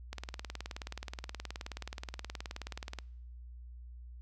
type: click train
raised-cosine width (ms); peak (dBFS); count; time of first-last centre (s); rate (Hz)
0.2; -23; 55; 0.13-2.987; 18.9
effects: noise-tail reverb RT60 0.8 s tail -26 dB re dry + added 60 Hz sine -46 dBFS peak until 4.21 s